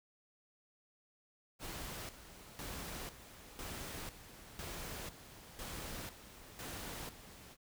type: noise with tremolo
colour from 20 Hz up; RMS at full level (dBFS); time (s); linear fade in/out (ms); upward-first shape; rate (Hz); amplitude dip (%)
pink; -45; 1.59-7.57; 50; square; 1; 70
effects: none